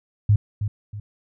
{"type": "tone with echo", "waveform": "sine", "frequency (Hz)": 103.83, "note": "G#2", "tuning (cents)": 0, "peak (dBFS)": -12, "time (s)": [0.29, 0.36], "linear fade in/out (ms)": 5, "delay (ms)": 320, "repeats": 2, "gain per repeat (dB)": -9, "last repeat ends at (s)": 1, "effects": []}